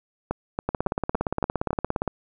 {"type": "two click trains", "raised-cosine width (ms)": 1, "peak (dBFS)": [-11, -10], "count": [6, 25], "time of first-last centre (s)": [[0.31, 1.707], [0.69, 2.077]], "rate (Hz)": [3.58, 17.3], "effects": []}